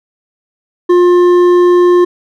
sine tone with hard clipping, 354.6 Hz, F4, 26 cents sharp, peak -6 dBFS, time 0.89-2.05 s, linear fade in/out 10 ms, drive 7 dB, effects none

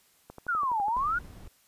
click train, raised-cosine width 1 ms, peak -29 dBFS, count 9, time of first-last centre 0.3-0.967 s, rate 12 Hz
sine exponential two-way sweep, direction down then up, 1493 to 784 to 1493 Hz, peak -25 dBFS, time 0.48-1.19 s, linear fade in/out 10 ms, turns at 0.83 s
brown noise, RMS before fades -44 dBFS, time 0.96-1.48 s, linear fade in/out 5 ms
effects white hiss -64 dBFS RMS until 1.67 s + resampled to 32000 Hz

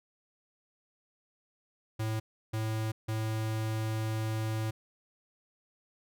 square tone bursts at uneven times, 110 Hz, A2, in tune, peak -31 dBFS, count 3, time 1.99-2.2 / 2.53-2.92 / 3.08-4.71 s, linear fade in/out 10 ms, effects none

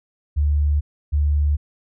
sine tone pair in turn, 73.4 / 73.4 Hz, D2 / D2, 0 / 0 cents, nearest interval unison, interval 0 cents, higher neither, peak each -15 dBFS, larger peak neither, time 0.36-0.81 / 1.12-1.57 s, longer neither, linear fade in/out 20 ms, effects none

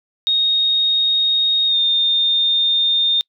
sine tone with pitch glide, 3729 to 3640 Hz, A#7 to A#7, 0 to -42 cents, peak -13 dBFS, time 0.27-3.21 s, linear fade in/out 0 ms, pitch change -42 cents, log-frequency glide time 1.67-1.77 s, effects noise-tail reverb RT60 0.1 s tail -26 dB re dry

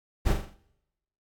brown noise with echo, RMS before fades -21 dBFS, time 0.25-0.34 s, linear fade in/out 20 ms, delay 42 ms, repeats 5, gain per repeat -6 dB, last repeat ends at 0.55 s, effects noise-tail reverb RT60 0.9 s tail -22 dB re dry + AAC 64 kbps

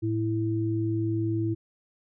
sine tone pair together, 110 / 329.6 Hz, A2 / E4, 0 / 0 cents, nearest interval octave + perfect fifth, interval 1900 cents, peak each -27 dBFS, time 0.02-1.55 s, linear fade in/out 20 ms, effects none

